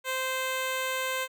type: tone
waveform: 10% pulse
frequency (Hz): 520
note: C5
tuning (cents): -11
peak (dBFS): -20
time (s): 0.04-1.28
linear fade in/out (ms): 50
effects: none